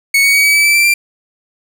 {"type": "tone with pitch steps", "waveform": "40% pulse", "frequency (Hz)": [2217, 2238, 2258, 2279, 2300, 2322, 2343, 2365], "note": ["C#7", "C#7", "C#7", "C#7", "D7", "D7", "D7", "D7"], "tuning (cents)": [0, 16, 31, 47, -37, -20, -5, 12], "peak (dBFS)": -7, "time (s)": [0.14, 0.94], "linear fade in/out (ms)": 5, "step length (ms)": 100, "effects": []}